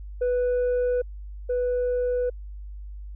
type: tone pair in turn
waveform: sine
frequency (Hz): 493.9 / 493.9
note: B4 / B4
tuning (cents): 0 / 0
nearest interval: unison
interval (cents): 0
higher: neither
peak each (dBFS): -18 / -20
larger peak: first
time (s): 0.21-1.02 / 1.49-2.3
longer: neither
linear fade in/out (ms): 10
effects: tanh soft clip ceiling -20 dBFS + added 50 Hz sine -35 dBFS peak until 3.15 s